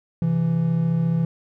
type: tone pair together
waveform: triangle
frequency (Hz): 132.2 / 166.56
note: C3 / E3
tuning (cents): +18 / +18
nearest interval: major third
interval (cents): 400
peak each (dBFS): -23 / -17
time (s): 0.22-1.25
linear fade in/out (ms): 2
effects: none